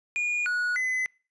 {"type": "tone with pitch steps", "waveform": "triangle", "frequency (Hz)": [2438, 1460, 2024], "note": ["D#7", "F#6", "B6"], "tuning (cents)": [-36, -24, 42], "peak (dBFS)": -23, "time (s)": [0.16, 1.06], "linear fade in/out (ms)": 0, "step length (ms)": 300, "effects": ["noise-tail reverb RT60 0.4 s tail -26 dB re dry", "resampled to 24000 Hz"]}